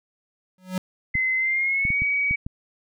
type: tone with exponential growth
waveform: square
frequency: 185 Hz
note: F#3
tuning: in tune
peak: -21 dBFS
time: 0.58-0.78 s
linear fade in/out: 2 ms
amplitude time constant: 43 ms
type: tone with pitch glide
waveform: sine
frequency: 2052 to 2264 Hz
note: C7 to C#7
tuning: -34 to +36 cents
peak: -20 dBFS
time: 1.14-2.36 s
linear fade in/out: 10 ms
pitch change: +170 cents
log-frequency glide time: 1.37-2 s
type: clicks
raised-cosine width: 5 ms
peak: -18 dBFS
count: 6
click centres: 1.154 / 1.852 / 1.904 / 2.02 / 2.31 / 2.465 s
effects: none